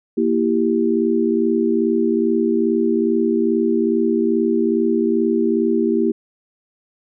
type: chord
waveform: sine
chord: E diminished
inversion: second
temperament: equal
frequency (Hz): 233.1 / 329.6 / 392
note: Bb3 / E4 / G4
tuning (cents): 0 / 0 / 0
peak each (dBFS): -19 / -19 / -19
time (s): 0.17-6.12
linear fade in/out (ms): 10
effects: none